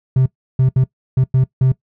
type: tone bursts at uneven times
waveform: triangle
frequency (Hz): 130.4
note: C3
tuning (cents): -5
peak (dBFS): -7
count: 6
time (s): 0.16-0.26 / 0.59-0.69 / 0.76-0.84 / 1.17-1.24 / 1.34-1.44 / 1.61-1.72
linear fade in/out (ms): 5
effects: noise-tail reverb RT60 0.1 s tail -21 dB re dry + tanh soft clip ceiling -3 dBFS